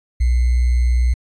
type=tone with sample-and-hold; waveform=sine; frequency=60.9 Hz; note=B1; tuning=24 cents flat; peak=-12 dBFS; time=0.2-1.14 s; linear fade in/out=10 ms; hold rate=2100 Hz; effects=resampled to 22050 Hz